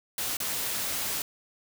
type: noise with dropouts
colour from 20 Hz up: white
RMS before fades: -31 dBFS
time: 0.18-1.22 s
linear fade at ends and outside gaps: 1 ms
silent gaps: 0.369-0.402 s
effects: none